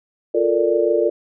sine chord, Bb major seventh, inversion second, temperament equal, 349.2 / 440 / 466.2 / 587.3 Hz, F4 / A4 / Bb4 / D5, 0 / 0 / 0 / 0 cents, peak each -20 dBFS, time 0.34-1.1 s, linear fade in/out 10 ms, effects none

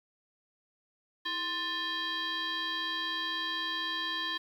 sine tone with frequency modulation, 2489 Hz, D#7, in tune, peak -31 dBFS, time 1.25-4.38 s, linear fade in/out 10 ms, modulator 722 Hz, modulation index 2.2, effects 10-bit

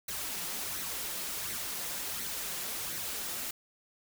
white noise with flanger, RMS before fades -37 dBFS, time 0.08-3.51 s, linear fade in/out 5 ms, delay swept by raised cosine 0.49 to 5.89 ms, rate 1.4 Hz, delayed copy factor +0.5, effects none

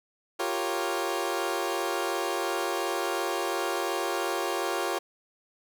20% pulse chord, G half-diminished seventh, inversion third, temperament equal, 349.2 / 392 / 466.2 / 554.4 Hz, F4 / G4 / Bb4 / Db5, 0 / 0 / 0 / 0 cents, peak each -27 / -28 / -30 / -29 dBFS, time 0.39-4.99 s, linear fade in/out 10 ms, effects none

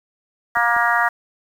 harmonic tone, 236.1 Hz, A#3, 22 cents sharp, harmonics 3 / 4 / 5 / 6 / 7 / 8, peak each -22 / -22 / -22 / -22 / -22 / -22 dBFS, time 0.55-1.09 s, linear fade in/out 10 ms
clicks, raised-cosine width 2 ms, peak -25 / -25 dBFS, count 2, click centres 0.571 / 0.765 s
effects 7-bit

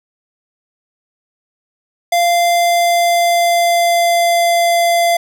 square tone with pitch glide, 692 to 686.4 Hz, F5 to F5, -16 to -30 cents, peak -11 dBFS, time 2.12-5.17 s, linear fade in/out 5 ms, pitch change -14 cents, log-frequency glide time 2.49-4.79 s, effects none

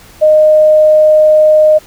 sine tone, 616 Hz, D#5, 17 cents flat, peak -3 dBFS, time 0.21-1.79 s, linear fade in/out 20 ms, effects pink hiss -39 dBFS RMS until 1.86 s

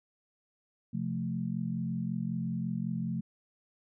sine chord, F major, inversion second, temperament equal, 130.81 / 174.61 / 220 Hz, C3 / F3 / A3, 0 / 0 / 0 cents, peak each -37 / -34 / -35 dBFS, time 0.93-3.21 s, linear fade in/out 10 ms, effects none

